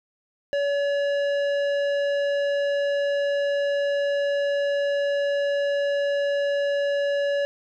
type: tone with tanh clipping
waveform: triangle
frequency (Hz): 568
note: C#5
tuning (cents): +42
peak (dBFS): -23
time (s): 0.53-7.45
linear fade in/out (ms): 0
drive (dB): 17
effects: none